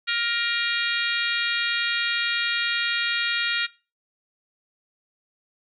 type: harmonic tone with a mistuned harmonic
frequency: 469.3 Hz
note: A#4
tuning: 12 cents sharp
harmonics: 3 / 4 / 5 / 6 / 7 / 8 / 9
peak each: -28 / -29 / -30 / -31 / -31 / -32 / -33 dBFS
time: 0.07-3.67 s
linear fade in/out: 20 ms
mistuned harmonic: 5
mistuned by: +29 cents
effects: noise-tail reverb RT60 0.3 s tail -20 dB re dry